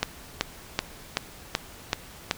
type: click train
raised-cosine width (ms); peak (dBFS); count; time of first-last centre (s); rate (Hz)
0.2; -5; 7; 0.03-2.311; 2.63
effects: pink hiss -46 dBFS RMS until 2.37 s